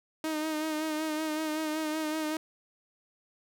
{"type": "tone with vibrato", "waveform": "sawtooth", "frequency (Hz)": 310.9, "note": "D#4", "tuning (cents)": -1, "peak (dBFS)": -26, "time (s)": [0.24, 2.37], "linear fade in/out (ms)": 2, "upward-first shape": "sine", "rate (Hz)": 5.3, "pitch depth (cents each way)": 35, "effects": []}